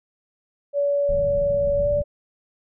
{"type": "tone with pitch glide", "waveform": "sine", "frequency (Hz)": [570, 582], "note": ["C#5", "D5"], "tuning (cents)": [48, -16], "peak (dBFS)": -18, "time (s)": [0.73, 2.04], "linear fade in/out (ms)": 50, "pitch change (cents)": 36, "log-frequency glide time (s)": [1.76, 1.9]}
{"type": "low-pass noise", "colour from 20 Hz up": "pink", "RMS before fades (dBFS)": -30, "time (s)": [1.09, 2.02], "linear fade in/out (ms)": 2, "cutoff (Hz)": 190, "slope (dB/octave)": 48}
{"effects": []}